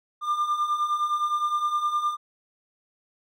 triangle beating tone pair, 1192 / 1201.7 Hz, D6 / D6, +25 / +39 cents, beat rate 9.7 Hz, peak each -28 / -22 dBFS, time 0.21-2.17 s, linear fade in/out 50 ms, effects none

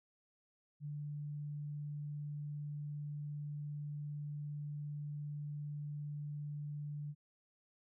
sine tone, 147.1 Hz, D3, 3 cents sharp, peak -40 dBFS, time 0.8-7.15 s, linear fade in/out 50 ms, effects none

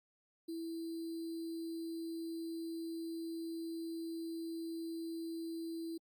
sine tone with sample-and-hold, 329.6 Hz, E4, in tune, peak -39 dBFS, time 0.48-5.98 s, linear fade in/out 10 ms, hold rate 4410 Hz, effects Opus 48 kbps

